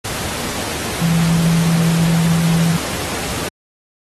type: tone in noise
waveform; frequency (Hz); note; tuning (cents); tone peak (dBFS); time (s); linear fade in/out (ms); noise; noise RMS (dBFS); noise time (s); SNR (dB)
sine; 166.4; E3; +17; -12; 1.01-2.77; 10; pink; -23; 0.04-3.49; +8
effects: high-pass 80 Hz 12 dB/octave + AAC 32 kbps